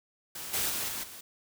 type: noise with level steps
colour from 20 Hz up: white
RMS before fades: -40 / -30 / -33 / -36 / -46 dBFS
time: 0.35-1.21 s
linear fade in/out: 5 ms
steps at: 0.53 / 0.69 / 0.88 / 1.03 s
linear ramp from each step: 10 ms
effects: none